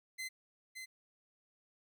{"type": "tone with echo", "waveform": "sawtooth", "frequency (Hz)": 2056, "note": "C7", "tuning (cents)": -31, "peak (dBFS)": -36, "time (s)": [0.18, 0.29], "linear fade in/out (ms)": 20, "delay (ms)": 570, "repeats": 1, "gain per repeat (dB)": -5, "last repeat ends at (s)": 0.86, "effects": ["13-bit"]}